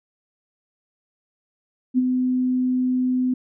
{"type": "tone with ADSR envelope", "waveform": "sine", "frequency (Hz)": 253.7, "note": "B3", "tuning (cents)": 47, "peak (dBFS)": -13, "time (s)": [1.94, 3.34], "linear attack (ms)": 40, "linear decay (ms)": 28, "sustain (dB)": -5, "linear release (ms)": 6, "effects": []}